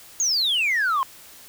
sine exponential sweep, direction down, 6780 to 1025 Hz, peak -17 dBFS, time 0.2-1.03 s, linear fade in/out 0 ms, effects tanh soft clip ceiling -17 dBFS + white hiss -46 dBFS RMS until 1.48 s

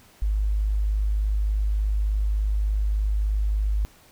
sine tone, 51.7 Hz, G#1, 7 cents flat, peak -20 dBFS, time 0.22-3.85 s, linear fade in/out 0 ms, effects pink hiss -54 dBFS RMS until 4.11 s

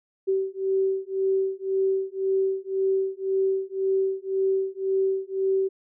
sine beating tone pair, 383.6 / 385.5 Hz, G4 / G4, -37 / -29 cents, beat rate 1.9 Hz, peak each -25 dBFS, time 0.27-5.69 s, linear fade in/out 20 ms, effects none

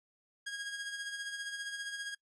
sawtooth tone with tremolo, 1637 Hz, G#6, 25 cents flat, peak -33 dBFS, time 0.46-2.15 s, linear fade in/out 10 ms, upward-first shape sine, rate 15 Hz, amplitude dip 50%, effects noise-tail reverb RT60 0.1 s tail -21 dB re dry + resampled to 22050 Hz

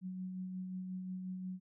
sine tone with tremolo, 185.1 Hz, F#3, 1 cent sharp, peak -38 dBFS, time 0.01-1.6 s, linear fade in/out 50 ms, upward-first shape sine, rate 5.6 Hz, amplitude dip 30%, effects none

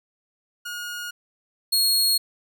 sawtooth tone pair in turn, 1436 / 4303 Hz, F6 / C8, +48 / +48 cents, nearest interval octave + perfect fifth, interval 1900 cents, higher second, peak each -27 / -15 dBFS, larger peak second, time 0.65-1.11 / 1.72-2.18 s, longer neither, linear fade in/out 10 ms, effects none

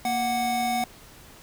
square tone pair together, 233.5 / 740 Hz, A#3 / F#5, +3 / 0 cents, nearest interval octave + minor sixth, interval 1997 cents, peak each -31 / -25 dBFS, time 0.05-0.84 s, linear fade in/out 2 ms, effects pink hiss -49 dBFS RMS until 1.42 s

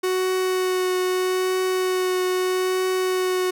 45% pulse tone with vibrato, 370 Hz, F#4, in tune, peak -20 dBFS, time 0.03-3.51 s, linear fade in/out 10 ms, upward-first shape triangle, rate 0.79 Hz, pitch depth 13 cents each way, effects none

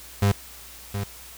35% pulse tone with echo, 100.3 Hz, G2, 40 cents sharp, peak -15 dBFS, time 0.22-0.32 s, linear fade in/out 5 ms, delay 720 ms, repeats 1, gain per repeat -9 dB, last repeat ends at 1.04 s, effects added 60 Hz sine -50 dBFS peak until 1.37 s + white hiss -44 dBFS RMS until 1.37 s

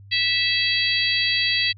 harmonic tone, 656 Hz, E5, 9 cents flat, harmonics 3 / 4 / 5 / 6 / 7, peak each -25 / -25 / -25 / -25 / -25 dBFS, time 0.11-1.73 s, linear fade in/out 20 ms, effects added 99 Hz sine -42 dBFS peak until 1.77 s

